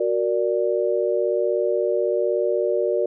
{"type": "chord", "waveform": "sine", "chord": "Gb augmented", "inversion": "none", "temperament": "equal", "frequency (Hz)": [370, 466.2, 587.3], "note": ["Gb4", "Bb4", "D5"], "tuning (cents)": [0, 0, 0], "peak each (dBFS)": -23, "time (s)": [0, 3.06], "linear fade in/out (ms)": 5, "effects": []}